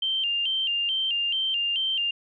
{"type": "tone with vibrato", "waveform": "sine", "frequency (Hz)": 2960, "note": "F#7", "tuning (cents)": 0, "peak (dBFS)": -23, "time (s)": [0.02, 2.11], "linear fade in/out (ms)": 5, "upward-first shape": "square", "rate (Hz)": 2.3, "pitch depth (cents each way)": 95, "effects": []}